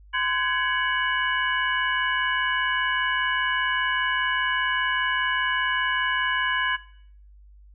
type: tone cluster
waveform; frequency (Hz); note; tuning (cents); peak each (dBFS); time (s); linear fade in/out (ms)
sine; 1026 / 1525 / 1670 / 2237 / 2945; C6 / G6 / G#6 / C#7 / F#7; -34 / -48 / +9 / +15 / -9; -28 / -32 / -25 / -32 / -30; 0.13-6.77; 20
effects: noise-tail reverb RT60 0.6 s tail -18 dB re dry + added 50 Hz sine -47 dBFS peak until 7.74 s